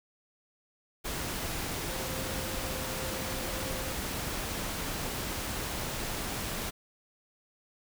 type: tone in noise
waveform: sine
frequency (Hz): 523.3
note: C5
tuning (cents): 0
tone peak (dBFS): -42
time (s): 1.88-3.94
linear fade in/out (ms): 20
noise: pink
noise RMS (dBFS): -35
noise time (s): 1.04-6.71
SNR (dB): -10
effects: none